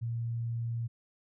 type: tone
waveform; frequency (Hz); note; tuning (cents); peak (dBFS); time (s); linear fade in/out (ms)
sine; 116.54; A#2; 0; -31; 0.01-0.88; 20
effects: none